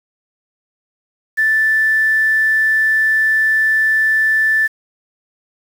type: tone with quantisation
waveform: sine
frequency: 1760 Hz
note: A6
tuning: in tune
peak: -11 dBFS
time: 1.37-4.68 s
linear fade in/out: 20 ms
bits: 6
effects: none